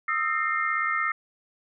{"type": "tone cluster", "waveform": "sine", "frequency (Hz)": [1251, 1328, 1823, 2111], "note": ["D#6", "E6", "A#6", "C7"], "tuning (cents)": [9, 12, -39, 15], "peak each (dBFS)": -29, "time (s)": [0.08, 1.12], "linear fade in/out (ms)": 5, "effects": []}